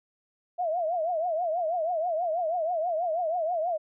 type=tone with vibrato; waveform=sine; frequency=672 Hz; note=E5; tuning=33 cents sharp; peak=-25 dBFS; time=0.58-3.78 s; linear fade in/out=20 ms; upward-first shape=triangle; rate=6.2 Hz; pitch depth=170 cents each way; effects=none